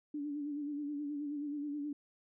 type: tone with vibrato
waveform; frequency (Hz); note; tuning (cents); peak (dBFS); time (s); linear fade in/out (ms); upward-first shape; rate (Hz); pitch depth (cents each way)
sine; 291.4; D4; -13; -36; 0.14-1.93; 5; sine; 9.4; 49
effects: none